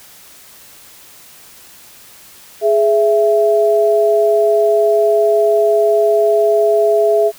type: tone pair together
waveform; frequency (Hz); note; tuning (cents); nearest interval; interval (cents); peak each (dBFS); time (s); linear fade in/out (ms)
sine; 418.3 / 664; G#4 / E5; +12 / +12; minor sixth; 800; -12; 2.61-7.32; 50
effects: white hiss -41 dBFS RMS until 7.38 s